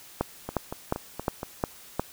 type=two click trains; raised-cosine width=1 ms; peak=-10 / -18 dBFS; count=6 / 5; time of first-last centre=0.21-1.996 / 0.49-1.431 s; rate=2.8 / 4.25 Hz; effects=white hiss -49 dBFS RMS until 2.12 s